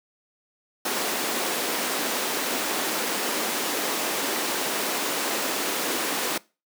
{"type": "high-pass noise", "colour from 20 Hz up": "pink", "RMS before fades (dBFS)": -27, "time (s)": [0.85, 6.38], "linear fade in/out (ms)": 5, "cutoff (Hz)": 260, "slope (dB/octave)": 24, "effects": ["noise-tail reverb RT60 0.3 s tail -23 dB re dry"]}